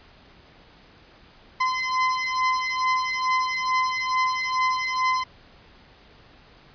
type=beating tone pair; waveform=30% pulse; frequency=1027 / 1029.3 Hz; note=C6 / C6; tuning=-33 / -29 cents; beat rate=2.3 Hz; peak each=-22 dBFS; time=1.6-5.24 s; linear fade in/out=10 ms; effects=pink hiss -52 dBFS RMS until 6.74 s + resampled to 11025 Hz